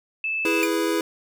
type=tone; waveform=sine; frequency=2625 Hz; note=E7; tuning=8 cents flat; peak=-23 dBFS; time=0.24-0.62 s; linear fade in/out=2 ms
type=chord; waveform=square; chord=E major; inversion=none; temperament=equal; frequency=329.6 / 415.3 / 493.9 Hz; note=E4 / G#4 / B4; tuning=0 / 0 / 0 cents; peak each=-24 / -27 / -29 dBFS; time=0.45-1.01 s; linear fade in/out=2 ms
type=tone with exponential decay; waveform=45% pulse; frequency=2413 Hz; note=D7; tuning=46 cents sharp; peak=-17 dBFS; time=0.63-0.72 s; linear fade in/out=0 ms; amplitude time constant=18 ms
effects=none